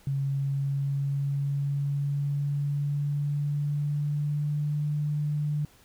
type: tone with pitch glide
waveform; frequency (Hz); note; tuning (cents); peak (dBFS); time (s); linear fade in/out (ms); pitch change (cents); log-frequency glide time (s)
sine; 137.8 to 148.55; C#3 to D3; -10 to +20; -25; 0.07-5.65; 2; +130; 0.22-4.85
effects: pink hiss -58 dBFS RMS until 5.84 s